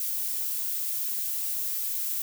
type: noise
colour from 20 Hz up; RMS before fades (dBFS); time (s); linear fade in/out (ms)
violet; -30; 0-2.22; 2
effects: none